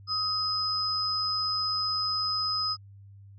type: tone pair together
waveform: sine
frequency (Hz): 1263 / 5052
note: D#6 / D#8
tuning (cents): +26 / +26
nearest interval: 2 octaves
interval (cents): 2400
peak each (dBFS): -32 / -27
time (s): 0.07-2.77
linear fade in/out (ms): 50
effects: added 99 Hz sine -47 dBFS peak until 3.38 s